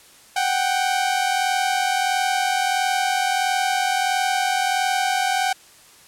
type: tone pair together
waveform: sawtooth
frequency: 742.5 / 784 Hz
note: F#5 / G5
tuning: +6 / 0 cents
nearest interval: minor second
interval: 94 cents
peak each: -18 dBFS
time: 0.36-5.53 s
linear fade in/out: 5 ms
effects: white hiss -49 dBFS RMS until 6.07 s + low-pass 11000 Hz 12 dB/octave